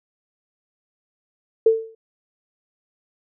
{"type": "tone with exponential decay", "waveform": "sine", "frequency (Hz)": 447.6, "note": "A4", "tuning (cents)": 30, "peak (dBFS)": -8, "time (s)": [1.66, 1.95], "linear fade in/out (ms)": 5, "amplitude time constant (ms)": 62, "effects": []}